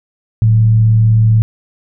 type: tone with frequency modulation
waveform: sine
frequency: 110.8 Hz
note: A2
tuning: 13 cents sharp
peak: -6 dBFS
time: 0.42-1.42 s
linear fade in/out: 0 ms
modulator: 75.9 Hz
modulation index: 0.24
effects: none